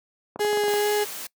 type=clicks; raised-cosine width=1 ms; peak=-19 dBFS; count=8; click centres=0.36 / 0.394 / 0.448 / 0.53 / 0.573 / 0.637 / 0.681 / 0.738 s
type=tone with vibrato; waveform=35% pulse; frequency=415.3 Hz; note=G#4; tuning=in tune; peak=-19 dBFS; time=0.39-1.05 s; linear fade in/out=20 ms; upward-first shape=sine; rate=2.3 Hz; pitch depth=10 cents each way
type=noise; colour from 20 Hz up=white; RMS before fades=-35 dBFS; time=0.68-1.27 s; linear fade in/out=5 ms
effects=noise-tail reverb RT60 0.1 s tail -22 dB re dry + high-pass 200 Hz 12 dB/octave